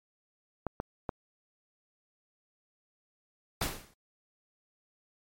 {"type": "clicks", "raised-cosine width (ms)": 1, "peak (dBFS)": -18, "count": 3, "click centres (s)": [0.667, 0.801, 1.092]}
{"type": "noise with exponential decay", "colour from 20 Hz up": "pink", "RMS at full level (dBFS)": -27, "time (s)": [3.61, 3.94], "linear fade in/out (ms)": 5, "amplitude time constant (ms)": 71}
{"effects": ["MP3 64 kbps"]}